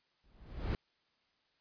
brown noise with exponential growth, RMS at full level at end -30 dBFS, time 0.24-0.75 s, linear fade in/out 1 ms, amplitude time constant 110 ms, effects white hiss -75 dBFS RMS until 1.6 s + resampled to 11025 Hz

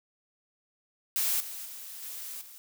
blue noise with level steps, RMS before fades -28 / -40 / -43 / -40 / -49 dBFS, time 1.16-2.58 s, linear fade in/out 0 ms, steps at 1.4 / 1.65 / 2.02 / 2.41 s, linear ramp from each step 5 ms, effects none

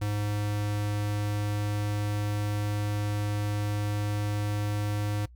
square tone, 103.83 Hz, G#2, in tune, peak -28 dBFS, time 0.01-5.26 s, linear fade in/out 10 ms, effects noise-tail reverb RT60 0.1 s tail -22 dB re dry + added 60 Hz sine -48 dBFS peak until 5.35 s

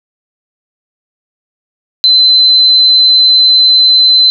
sine tone, 4055 Hz, B7, 45 cents sharp, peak -3 dBFS, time 2.04-4.3 s, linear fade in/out 0 ms, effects none

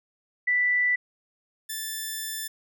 sine / 5% pulse tone pair in turn, 1975.5 / 1760 Hz, B6 / A6, 0 / 0 cents, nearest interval major second, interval 200 cents, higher first, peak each -20 dBFS, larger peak neither, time 0.47-0.96 / 1.69-2.48 s, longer second, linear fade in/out 10 ms, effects none

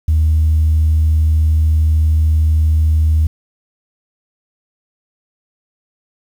sine tone, 78.3 Hz, D#2, 11 cents sharp, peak -8 dBFS, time 0.08-3.27 s, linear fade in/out 5 ms, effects tanh soft clip ceiling -6 dBFS + 7-bit

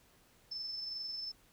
sine tone with amplitude modulation, 5274 Hz, E8, in tune, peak -37 dBFS, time 0.51-1.32 s, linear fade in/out 10 ms, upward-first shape sine, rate 22.4 Hz, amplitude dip 35%, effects pink hiss -66 dBFS RMS until 1.52 s

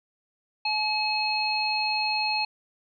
harmonic tone, 854 Hz, G#5, 48 cents sharp, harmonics 1 / 3 / 5, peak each -28 / -28 / -28 dBFS, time 0.65-2.45 s, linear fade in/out 5 ms, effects none

